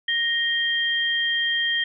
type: tone pair together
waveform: sine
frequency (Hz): 1864.7 / 3189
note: A#6 / G7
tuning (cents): 0 / +29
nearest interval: major sixth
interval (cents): 929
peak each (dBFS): -23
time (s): 0.08-1.84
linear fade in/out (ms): 5
effects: none